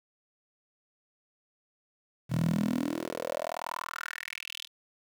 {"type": "tone with high-pass filter sweep", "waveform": "10% pulse", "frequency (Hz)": 40.73, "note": "E1", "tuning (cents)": -20, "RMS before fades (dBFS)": -33, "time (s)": [2.29, 4.68], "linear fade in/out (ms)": 50, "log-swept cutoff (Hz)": [130, 3600], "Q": 5, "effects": ["9-bit"]}